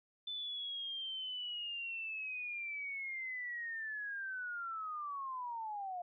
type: linear sweep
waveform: sine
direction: down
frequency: 3528 to 698 Hz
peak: -39 dBFS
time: 0.27-6.02 s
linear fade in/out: 5 ms
effects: none